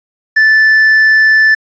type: tone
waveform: triangle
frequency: 1755 Hz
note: A6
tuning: 5 cents flat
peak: -3 dBFS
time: 0.36-1.55 s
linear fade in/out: 10 ms
effects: resampled to 16000 Hz + 7-bit